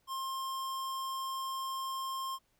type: tone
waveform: square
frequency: 1062 Hz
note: C6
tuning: 25 cents sharp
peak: -36 dBFS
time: 0.07-2.39 s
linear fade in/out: 50 ms
effects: pink hiss -74 dBFS RMS until 2.59 s